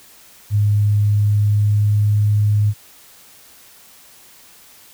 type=tone with pitch glide; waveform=sine; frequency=103.7 to 104.42 Hz; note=G#2 to G#2; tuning=-2 to +10 cents; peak=-12 dBFS; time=0.5-2.74 s; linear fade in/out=50 ms; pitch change=+12 cents; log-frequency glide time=1.29-2.15 s; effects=white hiss -46 dBFS RMS until 4.93 s